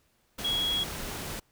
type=tone in noise; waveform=sine; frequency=3322 Hz; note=G#7; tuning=in tune; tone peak=-26 dBFS; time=0.44-0.84 s; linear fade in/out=10 ms; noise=pink; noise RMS=-37 dBFS; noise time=0.38-1.4 s; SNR=+8 dB; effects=pink hiss -69 dBFS RMS until 1.51 s